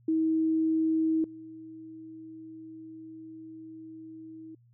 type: tone with level steps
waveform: sine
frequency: 319.9 Hz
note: D#4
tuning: 48 cents sharp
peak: -23 / -42 dBFS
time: 0.08-4.55 s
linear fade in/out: 5 ms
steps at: 1.24 s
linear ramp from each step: 2 ms
effects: added 119 Hz sine -58 dBFS peak until 4.73 s